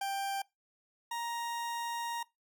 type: tone pair in turn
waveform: 40% pulse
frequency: 788 / 937.1 Hz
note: G5 / A#5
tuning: +9 / +9 cents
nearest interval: minor third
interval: 300 cents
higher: second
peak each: -32 / -34 dBFS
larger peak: first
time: 0.01-0.42 / 1.11-2.23 s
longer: second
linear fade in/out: 5 ms
effects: noise-tail reverb RT60 0.2 s tail -22 dB re dry